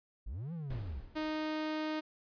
triangle linear two-way sweep, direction up then down, 39.16 to 174.61 to 56.3 Hz, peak -36 dBFS, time 0.26-1.01 s, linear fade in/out 10 ms, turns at 0.53 s
brown noise with exponential decay, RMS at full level -40 dBFS, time 0.7-1.81 s, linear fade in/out 5 ms, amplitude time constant 240 ms
sawtooth tone, 309.7 Hz, D#4, 8 cents flat, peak -30 dBFS, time 1.15-2.01 s, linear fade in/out 20 ms
effects resampled to 11025 Hz

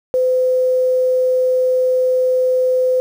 sine tone with quantisation, 510 Hz, C5, 44 cents flat, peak -12 dBFS, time 0.14-3 s, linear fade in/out 0 ms, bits 7, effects none

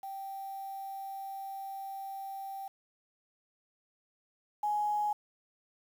sine tone pair in turn, 780 / 835.7 Hz, G5 / G#5, -9 / +11 cents, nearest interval minor second, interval 120 cents, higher second, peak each -38 / -28 dBFS, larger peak second, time 0.03-2.68 / 4.63-5.13 s, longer first, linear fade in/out 5 ms, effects 9-bit

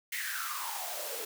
white noise with high-pass filter sweep, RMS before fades -37 dBFS, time 0.12-1.25 s, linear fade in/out 5 ms, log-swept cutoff 2100 to 420 Hz, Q 7.9, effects none

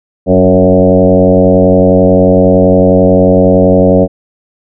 sine tone with frequency modulation, 370 Hz, F#4, in tune, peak -3 dBFS, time 0.26-4.08 s, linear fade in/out 50 ms, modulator 91 Hz, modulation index 2.9, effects none

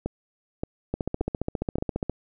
two click trains, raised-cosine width 2 ms, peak -13 / -14 dBFS, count 18 / 4, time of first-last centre 0.94-2.096 / 0.06-1.784 s, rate 14.7 / 1.74 Hz, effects none

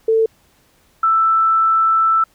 sine tone pair in turn, 446.2 / 1324 Hz, A4 / E6, +24 / +7 cents, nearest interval octave + perfect fifth, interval 1883 cents, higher second, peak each -11 dBFS, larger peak neither, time 0.08-0.26 / 1.03-2.24 s, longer second, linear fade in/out 5 ms, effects pink hiss -56 dBFS RMS until 2.34 s

